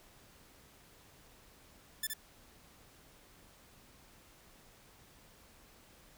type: tone with echo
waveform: 5% pulse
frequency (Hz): 1750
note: A6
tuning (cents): -10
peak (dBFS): -22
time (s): 2.03-2.07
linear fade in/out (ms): 5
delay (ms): 67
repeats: 1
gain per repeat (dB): -4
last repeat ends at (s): 2.137
effects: pink hiss -61 dBFS RMS until 6.17 s